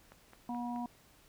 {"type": "click train", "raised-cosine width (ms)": 0.5, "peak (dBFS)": -38, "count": 4, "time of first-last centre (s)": [0.12, 0.761], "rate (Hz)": 4.68}
{"type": "harmonic tone", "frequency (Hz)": 241.1, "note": "B3", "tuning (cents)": -41, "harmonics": [1, 3, 4], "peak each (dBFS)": [-37, -42, -43], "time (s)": [0.49, 0.86], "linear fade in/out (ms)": 2}
{"effects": ["pink hiss -63 dBFS RMS until 1.28 s"]}